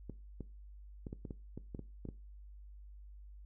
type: clicks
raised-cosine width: 3 ms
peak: -30 dBFS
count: 11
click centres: 0.097 / 0.407 / 1.068 / 1.129 / 1.252 / 1.308 / 1.576 / 1.748 / 1.793 / 2.053 / 2.088 s
effects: noise-tail reverb RT60 0.3 s tail -19 dB re dry + added 50 Hz sine -50 dBFS peak until 3.45 s